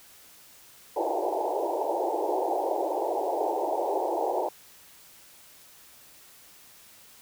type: band-pass noise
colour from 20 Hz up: white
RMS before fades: -28 dBFS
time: 0.96-4.49 s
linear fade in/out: 5 ms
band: 320 to 910 Hz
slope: 96 dB/octave
effects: white hiss -53 dBFS RMS until 7.21 s